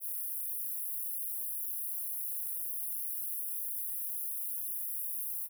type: high-pass noise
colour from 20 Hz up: white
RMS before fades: -37 dBFS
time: 0-5.49 s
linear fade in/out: 50 ms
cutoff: 10000 Hz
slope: 96 dB/octave
effects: none